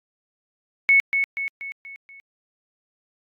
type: tone with echo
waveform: sine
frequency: 2206 Hz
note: C#7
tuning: 9 cents flat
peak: -12 dBFS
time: 0.89-1 s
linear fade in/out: 0 ms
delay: 240 ms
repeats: 5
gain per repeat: -6 dB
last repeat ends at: 2.2 s
effects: AAC 64 kbps